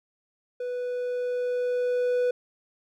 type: tone with level ramp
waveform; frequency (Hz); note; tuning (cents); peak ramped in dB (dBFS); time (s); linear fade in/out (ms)
triangle; 493.9; B4; 0; -27 to -19; 0.6-2.31; 5
effects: none